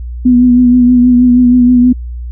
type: tone with vibrato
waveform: sine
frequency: 246.9 Hz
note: B3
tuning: in tune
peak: -3 dBFS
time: 0.25-1.93 s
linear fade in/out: 10 ms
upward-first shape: triangle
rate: 6.3 Hz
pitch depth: 36 cents each way
effects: added 60 Hz sine -19 dBFS peak until 2.31 s